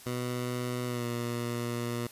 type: tone with pitch glide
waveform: 15% pulse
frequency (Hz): 123.47 to 119.33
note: B2 to A#2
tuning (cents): 0 to +41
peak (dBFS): -25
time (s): 0.06-2.07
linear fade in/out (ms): 5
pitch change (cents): -59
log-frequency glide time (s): 0.86-1.06
effects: white hiss -51 dBFS RMS until 2.11 s + resampled to 32000 Hz